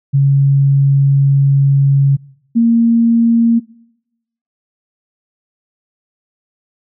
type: tone pair in turn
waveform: sine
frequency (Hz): 138.59 / 231.5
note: C#3 / A#3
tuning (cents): 0 / -12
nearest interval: major sixth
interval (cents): 888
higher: second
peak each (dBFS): -7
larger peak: neither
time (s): 0.13-2.17 / 2.55-3.6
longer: first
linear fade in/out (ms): 20
effects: noise-tail reverb RT60 0.9 s tail -24 dB re dry